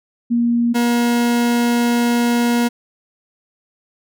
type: tone pair in turn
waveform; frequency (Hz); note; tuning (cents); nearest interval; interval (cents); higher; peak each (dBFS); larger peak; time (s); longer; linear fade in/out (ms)
sine / 40% pulse; 236.5 / 238.3; A#3 / A#3; +25 / +38; unison; 13; second; -13 / -13; neither; 0.3-0.74 / 0.74-2.69; second; 20
effects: none